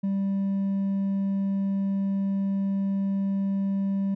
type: tone with hard clipping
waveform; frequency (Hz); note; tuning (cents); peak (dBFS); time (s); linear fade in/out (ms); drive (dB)
sine; 196; G3; 0; -24; 0.03-4.15; 10; 2
effects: none